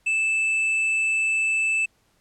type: tone with hard clipping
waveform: sine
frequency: 2633 Hz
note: E7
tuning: 3 cents flat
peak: -21 dBFS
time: 0.06-1.86 s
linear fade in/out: 10 ms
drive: 4 dB
effects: pink hiss -65 dBFS RMS until 2.2 s + low-pass 12000 Hz 12 dB/octave